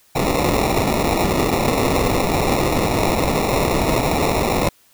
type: noise with sample-and-hold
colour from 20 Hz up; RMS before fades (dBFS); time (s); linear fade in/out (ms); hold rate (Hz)
violet; -18; 0.15-4.69; 5; 1575
effects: white hiss -55 dBFS RMS until 4.93 s